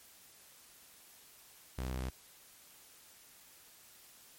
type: tone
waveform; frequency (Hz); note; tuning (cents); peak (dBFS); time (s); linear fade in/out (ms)
sawtooth; 64; C2; -38; -32; 1.78-2.1; 5
effects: white hiss -59 dBFS RMS until 4.38 s + MP3 64 kbps